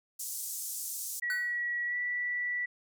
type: band-pass noise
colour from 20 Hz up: pink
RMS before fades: -38 dBFS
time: 0.19-1.2 s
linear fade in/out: 10 ms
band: 6500 to 16000 Hz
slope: 24 dB/octave
type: tone with pitch glide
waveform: sine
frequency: 1926 to 1958.5 Hz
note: B6 to B6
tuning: -44 to -15 cents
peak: -30 dBFS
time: 1.22-2.66 s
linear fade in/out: 10 ms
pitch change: +29 cents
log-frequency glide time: 1.86-1.97 s
type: tone with exponential decay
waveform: square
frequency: 1500 Hz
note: F#6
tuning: 23 cents sharp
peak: -32 dBFS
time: 1.3-1.62 s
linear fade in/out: 1 ms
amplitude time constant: 69 ms
effects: none